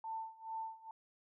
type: tone with tremolo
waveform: sine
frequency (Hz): 892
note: A5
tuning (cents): +23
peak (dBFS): -38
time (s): 0.04-0.91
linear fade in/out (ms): 2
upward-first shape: sine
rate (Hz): 2.3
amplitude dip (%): 90
effects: none